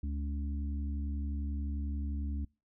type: harmonic tone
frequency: 71.3 Hz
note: C#2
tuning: 49 cents sharp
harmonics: 1 / 3 / 4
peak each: -33 / -43 / -45 dBFS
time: 0.03-2.45 s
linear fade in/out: 5 ms
effects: noise-tail reverb RT60 0.3 s tail -25 dB re dry